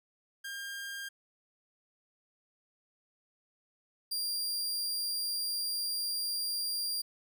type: tone pair in turn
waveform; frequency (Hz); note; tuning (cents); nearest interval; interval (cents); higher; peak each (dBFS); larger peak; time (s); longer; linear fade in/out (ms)
sawtooth; 1606 / 4772; G6 / D8; +41 / +27; octave + perfect fifth; 1886; second; -35 / -29; second; 0.44-1.09 / 4.11-7.02; second; 10
effects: none